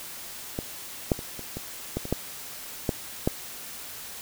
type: clicks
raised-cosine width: 2 ms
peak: -15 / -7 / -23 / -25 / -20 / -14 / -21 / -10 / -10 / -8 dBFS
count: 10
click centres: 0.589 / 1.118 / 1.191 / 1.393 / 1.57 / 1.97 / 2.054 / 2.126 / 2.892 / 3.275 s
effects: white hiss -40 dBFS RMS until 4.21 s